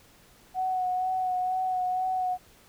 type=tone with vibrato; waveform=sine; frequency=740 Hz; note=F#5; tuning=in tune; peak=-25 dBFS; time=0.54-2.38 s; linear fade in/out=50 ms; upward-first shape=sine; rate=2.1 Hz; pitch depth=21 cents each way; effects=pink hiss -57 dBFS RMS until 2.68 s